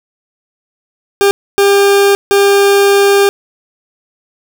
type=tone bursts at uneven times; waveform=40% pulse; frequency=399.8 Hz; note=G4; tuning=34 cents sharp; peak=-5 dBFS; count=3; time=1.21-1.31 / 1.58-2.15 / 2.31-3.29 s; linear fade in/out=0 ms; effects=none